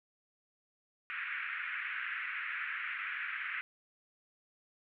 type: band-pass noise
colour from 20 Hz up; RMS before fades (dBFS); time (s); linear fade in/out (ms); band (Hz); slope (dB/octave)
pink; -39; 1.1-3.61; 0; 1400 to 2500; 48
effects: none